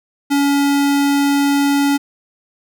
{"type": "tone", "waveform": "square", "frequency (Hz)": 282.4, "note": "C#4", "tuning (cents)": 32, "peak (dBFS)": -13, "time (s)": [0.3, 1.98], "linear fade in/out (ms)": 20, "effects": []}